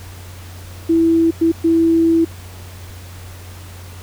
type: tone bursts at uneven times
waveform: sine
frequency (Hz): 329.6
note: E4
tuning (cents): 0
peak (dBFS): -10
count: 3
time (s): 0.89-1.31 / 1.41-1.52 / 1.64-2.25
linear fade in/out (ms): 10
effects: added 90 Hz sine -33 dBFS peak until 4.02 s + pink hiss -40 dBFS RMS until 4.02 s